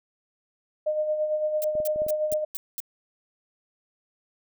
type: tone with tremolo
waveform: sine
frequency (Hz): 612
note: D#5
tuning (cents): -29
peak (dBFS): -21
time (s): 0.86-2.45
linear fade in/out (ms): 10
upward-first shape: sine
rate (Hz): 8.9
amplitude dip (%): 50
type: noise bursts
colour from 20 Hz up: violet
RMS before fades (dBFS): -32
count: 6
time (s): 1.62-2.802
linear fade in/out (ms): 0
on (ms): 22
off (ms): 210
type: clicks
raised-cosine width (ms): 2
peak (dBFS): -27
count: 6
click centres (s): 1.753 / 1.802 / 1.96 / 2.019 / 2.065 / 2.324
effects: none